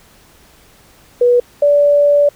sine tone pair in turn, 486.8 / 579.1 Hz, B4 / D5, -25 / -24 cents, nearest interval minor third, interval 301 cents, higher second, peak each -7 dBFS, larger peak neither, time 1.21-1.4 / 1.62-2.29 s, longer second, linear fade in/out 5 ms, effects pink hiss -47 dBFS RMS until 2.35 s

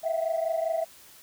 sine tone cluster, 649 / 674 / 762 Hz, E5 / E5 / G5, -27 / +38 / -49 cents, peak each -26 / -29 / -35 dBFS, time 0.03-0.85 s, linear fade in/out 20 ms, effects tanh soft clip ceiling -19 dBFS + white hiss -52 dBFS RMS until 1.22 s

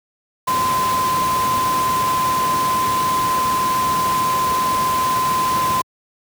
sine tone in noise, 1029 Hz, C6, 29 cents flat, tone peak -16 dBFS, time 0.47-5.82 s, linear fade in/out 10 ms, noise pink, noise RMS -25 dBFS, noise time 0.47-5.82 s, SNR +6 dB, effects high-pass 100 Hz 12 dB/octave

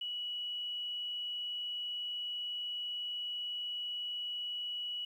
sine tone, 2934 Hz, F#7, 15 cents flat, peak -36 dBFS, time 0.01-5.05 s, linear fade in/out 5 ms, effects 11-bit

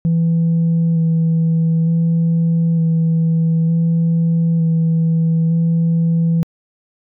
sine tone with vibrato, 164.81 Hz, E3, in tune, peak -10 dBFS, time 0.05-6.43 s, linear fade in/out 0 ms, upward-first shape square, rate 0.55 Hz, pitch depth 13 cents each way, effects tanh soft clip ceiling -10 dBFS

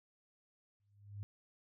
sine tone with exponential growth, 101.6 Hz, G#2, 38 cents flat, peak -39 dBFS, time 0.8-1.23 s, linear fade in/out 0 ms, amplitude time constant 93 ms, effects none

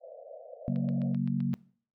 white band-pass noise, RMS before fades -47 dBFS, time 0-1.17 s, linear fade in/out 50 ms, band 490 to 670 Hz, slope 96 dB/octave
sine chord, F# major, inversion second, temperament equal, 138.59 / 185 / 233.1 Hz, C#3 / F#3 / A#3, 0 / 0 / 0 cents, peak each -31 dBFS, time 0.68-1.54 s, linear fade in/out 0 ms
click train, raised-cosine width 0.3 ms, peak -34 dBFS, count 7, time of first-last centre 0.76-1.533 s, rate 7.76 Hz
effects noise-tail reverb RT60 0.5 s tail -22 dB re dry

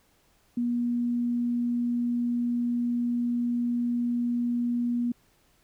sine tone, 240.1 Hz, B3, 49 cents flat, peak -24 dBFS, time 0.57-5.12 s, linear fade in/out 5 ms, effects pink hiss -65 dBFS RMS until 5.63 s

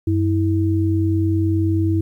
sine tone pair together, 95.3 / 324.7 Hz, G2 / E4, -48 / -26 cents, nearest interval octave + major sixth, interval 2122 cents, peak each -17 / -19 dBFS, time 0.07-2.01 s, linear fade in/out 5 ms, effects 9-bit

